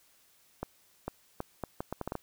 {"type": "accelerating click train", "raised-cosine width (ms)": 1, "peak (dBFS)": -20, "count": 10, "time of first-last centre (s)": [0.63, 2.154], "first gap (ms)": 450, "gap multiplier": 0.72, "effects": ["white hiss -65 dBFS RMS until 2.22 s"]}